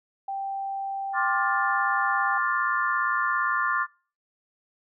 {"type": "tone with pitch glide", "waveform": "sine", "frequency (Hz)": [784, 792.2], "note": ["G5", "G5"], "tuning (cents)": [0, 18], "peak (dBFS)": -28, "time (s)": [0.28, 2.38], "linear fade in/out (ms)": 5, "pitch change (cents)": 18, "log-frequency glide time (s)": [1.06, 1.85]}
{"type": "chord", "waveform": "sine", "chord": "D minor seventh", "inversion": "third", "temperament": "just", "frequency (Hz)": [1057.2, 1174.7, 1409.6, 1762], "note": ["C6", "D6", "F6", "A6"], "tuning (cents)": [18, 0, 16, 2], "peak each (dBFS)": -28, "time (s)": [1.13, 3.87], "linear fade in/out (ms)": 50}
{"effects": ["noise-tail reverb RT60 0.4 s tail -24 dB re dry"]}